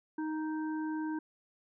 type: harmonic tone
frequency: 311.8 Hz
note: D#4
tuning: 4 cents sharp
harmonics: 1 / 3 / 5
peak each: -33 / -43 / -47 dBFS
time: 0.18-1.19 s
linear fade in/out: 5 ms
effects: none